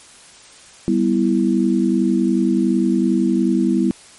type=chord; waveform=sine; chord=E minor; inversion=first; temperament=equal; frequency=196 / 246.9 / 329.6 Hz; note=G3 / B3 / E4; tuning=0 / 0 / 0 cents; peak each=-18 dBFS; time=0.88-3.91 s; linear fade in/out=0 ms; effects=white hiss -44 dBFS RMS until 4.18 s + MP3 48 kbps